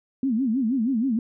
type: tone with vibrato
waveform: sine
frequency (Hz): 243.6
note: B3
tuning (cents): -24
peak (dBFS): -20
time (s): 0.23-1.19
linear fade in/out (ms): 2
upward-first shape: sine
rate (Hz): 6.3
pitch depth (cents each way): 220
effects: none